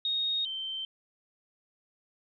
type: tone pair in turn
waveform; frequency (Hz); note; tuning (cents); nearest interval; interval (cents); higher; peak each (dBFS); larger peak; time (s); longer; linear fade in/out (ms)
sine; 3729 / 3111; A#7 / G7; 0 / -14; minor third; 314; first; -27 / -33; first; 0.05-0.45 / 0.45-0.85; neither; 2
effects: none